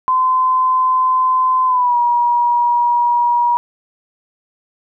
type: tone with pitch glide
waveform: sine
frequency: 1027 to 958.2 Hz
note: C6 to A#5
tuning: -33 to +47 cents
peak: -11 dBFS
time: 0.08-3.57 s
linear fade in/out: 0 ms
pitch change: -120 cents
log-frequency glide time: 1.66-1.97 s
effects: none